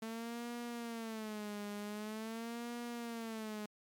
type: tone with vibrato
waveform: sawtooth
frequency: 221.6 Hz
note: A3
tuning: 13 cents sharp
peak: -37 dBFS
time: 0.02-3.66 s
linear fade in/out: 5 ms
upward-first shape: sine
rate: 0.45 Hz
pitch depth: 130 cents each way
effects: MP3 96 kbps